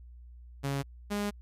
sawtooth tone pair in turn, 138.8 / 205.1 Hz, C#3 / G#3, +3 / -21 cents, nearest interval perfect fifth, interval 676 cents, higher second, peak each -26 dBFS, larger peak neither, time 0.63-0.83 / 1.1-1.31 s, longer second, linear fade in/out 20 ms, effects added 60 Hz sine -47 dBFS peak until 1.41 s + resampled to 32000 Hz

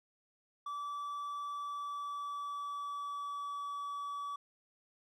triangle tone with pitch glide, 1156 to 1144.7 Hz, D6 to D6, -28 to -45 cents, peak -36 dBFS, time 0.66-4.36 s, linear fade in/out 5 ms, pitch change -17 cents, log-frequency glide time 1.54-3.65 s, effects none

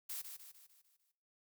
blue noise with echo, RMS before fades -43 dBFS, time 0.09-0.22 s, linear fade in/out 10 ms, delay 150 ms, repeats 6, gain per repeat -6 dB, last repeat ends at 1.12 s, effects noise-tail reverb RT60 0.6 s tail -17 dB re dry

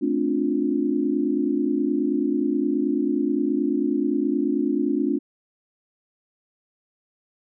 sine chord, D minor seventh, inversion second, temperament just, 220.2 / 264.3 / 293.7 / 352.4 Hz, A3 / C4 / D4 / F4, +2 / +18 / 0 / +16 cents, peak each -28 / -25 / -23 / -27 dBFS, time 0.01-5.19 s, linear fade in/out 20 ms, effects none

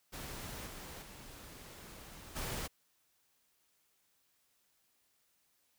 pink noise with level steps, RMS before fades -45 / -48 / -52 / -40 dBFS, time 0.12-2.68 s, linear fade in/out 20 ms, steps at 0.66 / 1.01 / 2.35 s, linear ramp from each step 20 ms, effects white hiss -75 dBFS RMS until 5.78 s

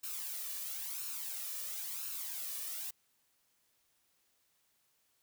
blue noise with flanger, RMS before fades -41 dBFS, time 0.03-2.91 s, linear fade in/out 10 ms, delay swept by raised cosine 0.73 to 1.73 ms, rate 0.98 Hz, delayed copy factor +0.6, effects white hiss -75 dBFS RMS until 5.22 s

